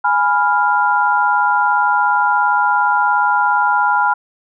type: chord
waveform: sine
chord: F diminished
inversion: first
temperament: equal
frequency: 830.6 / 987.8 / 1396.9 Hz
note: Ab5 / Cb6 / F6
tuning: 0 / 0 / 0 cents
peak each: -16 dBFS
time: 0.04-4.14 s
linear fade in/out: 10 ms
effects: none